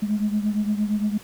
sine beating tone pair, 207.7 / 216.4 Hz, G#3 / A3, 0 / -29 cents, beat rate 8.7 Hz, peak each -21 / -25 dBFS, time 0.02-1.18 s, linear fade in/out 10 ms, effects tanh soft clip ceiling -14 dBFS + pink hiss -46 dBFS RMS until 1.23 s

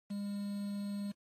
triangle tone with quantisation, 202.2 Hz, G#3, 46 cents flat, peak -34 dBFS, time 0.1-1.12 s, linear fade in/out 10 ms, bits 9, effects AAC 32 kbps

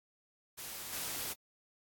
white noise with level steps, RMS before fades -44 / -39 dBFS, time 0.57-1.34 s, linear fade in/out 20 ms, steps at 0.92 s, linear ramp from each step 10 ms, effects AAC 64 kbps

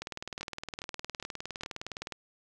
two click trains, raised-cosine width 0.2 ms, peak -20 / -22 dBFS, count 42 / 4, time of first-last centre 0.02-2.123 / 0.41-1.634 s, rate 19.5 / 2.45 Hz, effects none

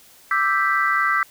sine chord, E minor seventh, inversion third, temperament equal, 1174.7 / 1318.5 / 1568 / 1975.5 Hz, D6 / E6 / G6 / B6, 0 / 0 / 0 / 0 cents, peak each -22 dBFS, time 0.31-1.23 s, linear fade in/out 2 ms, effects tanh soft clip ceiling -6 dBFS + white hiss -50 dBFS RMS until 1.3 s

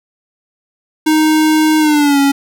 square tone with pitch glide, 311.1 to 278.8 Hz, D#4 to C#4, 0 to +10 cents, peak -9 dBFS, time 1.06-2.32 s, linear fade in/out 10 ms, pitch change -190 cents, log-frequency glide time 1.79-2.19 s, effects none

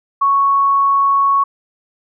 sine tone, 1108.7 Hz, C#6, in tune, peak -10 dBFS, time 0.21-1.44 s, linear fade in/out 10 ms, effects none

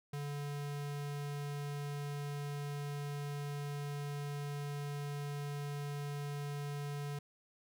square tone, 144.2 Hz, D3, 31 cents flat, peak -39 dBFS, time 0.13-7.19 s, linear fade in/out 5 ms, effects none

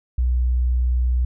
sine tone, 61.74 Hz, B1, in tune, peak -16 dBFS, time 0.18-1.25 s, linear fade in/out 5 ms, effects none

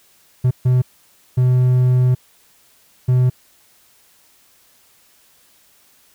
triangle tone bursts at uneven times, 126.3 Hz, B2, 39 cents sharp, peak -9 dBFS, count 4, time 0.44-0.51 / 0.65-0.82 / 1.37-2.15 / 3.08-3.3 s, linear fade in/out 10 ms, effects white hiss -54 dBFS RMS until 6.14 s

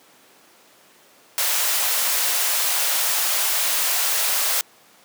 white high-pass noise, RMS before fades -21 dBFS, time 1.38-4.61 s, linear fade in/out 0 ms, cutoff 530 Hz, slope 24 dB/octave, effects pink hiss -52 dBFS RMS until 5.04 s + high-pass 300 Hz 12 dB/octave

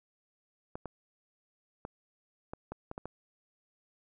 clicks, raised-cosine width 1 ms, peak -25 dBFS, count 8, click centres 0.755 / 0.857 / 1.851 / 2.535 / 2.72 / 2.914 / 2.979 / 3.056 s, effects none

